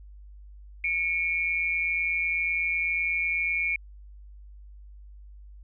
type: tone pair together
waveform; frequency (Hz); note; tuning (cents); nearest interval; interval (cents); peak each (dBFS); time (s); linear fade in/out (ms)
sine; 2217 / 2385; C#7 / D7; 0 / +26; minor second; 126; -27; 0.84-3.76; 2
effects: added 50 Hz sine -44 dBFS peak until 5.63 s